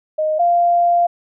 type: tone pair in turn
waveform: sine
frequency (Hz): 620 / 694.7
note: D#5 / F5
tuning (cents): -6 / -9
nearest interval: major second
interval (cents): 197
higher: second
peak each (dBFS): -15 / -11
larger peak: second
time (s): 0.18-0.39 / 0.39-1.07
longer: second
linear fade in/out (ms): 10
effects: none